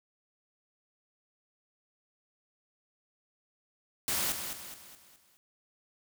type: noise with echo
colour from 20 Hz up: white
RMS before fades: -31 dBFS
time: 4.08-4.32 s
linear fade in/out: 0 ms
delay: 210 ms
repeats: 5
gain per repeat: -7 dB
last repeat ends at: 5.37 s
effects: none